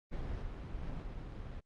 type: noise with level steps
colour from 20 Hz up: brown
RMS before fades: -39 / -42 / -40 / -43 dBFS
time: 0.11-1.61 s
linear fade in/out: 20 ms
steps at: 0.42 / 0.82 / 1.02 s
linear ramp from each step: 2 ms
effects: low-pass 4000 Hz 12 dB/octave + Opus 32 kbps